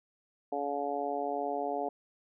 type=harmonic tone; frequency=142.4 Hz; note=C#3; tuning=47 cents sharp; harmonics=2 / 3 / 4 / 5 / 6; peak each=-40 / -37 / -38 / -34 / -40 dBFS; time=0.52-1.89 s; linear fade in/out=5 ms; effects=none